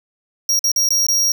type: tone with dropouts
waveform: 45% pulse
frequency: 5640 Hz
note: F8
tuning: 16 cents sharp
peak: -14 dBFS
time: 0.49-1.32 s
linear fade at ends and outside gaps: 2 ms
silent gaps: 0.592-0.641 / 0.717-0.761 / 0.889-0.905 / 1.067-1.085 s
effects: none